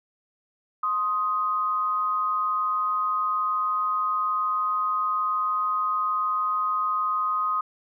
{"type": "tone pair together", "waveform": "sine", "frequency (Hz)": [1051.1, 1250], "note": ["C6", "D#6"], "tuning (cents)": [8, 8], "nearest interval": "minor third", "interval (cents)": 300, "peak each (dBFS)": [-29, -23], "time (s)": [0.83, 7.61], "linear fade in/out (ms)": 5, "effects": []}